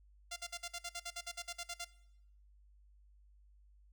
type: tone bursts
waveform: 5% pulse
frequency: 694 Hz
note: F5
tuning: 11 cents flat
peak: -29 dBFS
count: 15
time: 0.31-1.848 s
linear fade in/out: 10 ms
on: 54 ms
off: 52 ms
effects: noise-tail reverb RT60 0.8 s tail -19 dB re dry + added 50 Hz sine -61 dBFS peak until 3.92 s